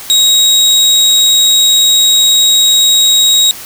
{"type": "tone", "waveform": "30% pulse", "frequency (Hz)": 3798, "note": "A#7", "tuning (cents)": 32, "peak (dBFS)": -3, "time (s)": [0.1, 3.51], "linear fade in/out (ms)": 0, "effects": ["white hiss -28 dBFS RMS until 3.65 s"]}